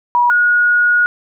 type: tone pair in turn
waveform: sine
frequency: 966 / 1447.4 Hz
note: B5 / F#6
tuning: -39 / -39 cents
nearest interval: perfect fifth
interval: 700 cents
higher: second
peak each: -9 dBFS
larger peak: neither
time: 0.15-0.3 / 0.3-1.06 s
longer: second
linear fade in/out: 0 ms
effects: none